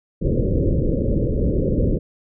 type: low-pass noise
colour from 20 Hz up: pink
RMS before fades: -19 dBFS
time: 0.21-1.99 s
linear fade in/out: 20 ms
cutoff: 560 Hz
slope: 96 dB/octave
effects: none